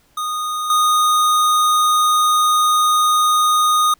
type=tone with level steps; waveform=square; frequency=1235 Hz; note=D#6; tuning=13 cents flat; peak=-21 / -13 dBFS; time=0.17-3.94 s; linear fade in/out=5 ms; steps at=0.7 s; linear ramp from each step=2 ms; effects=pink hiss -57 dBFS RMS until 3.99 s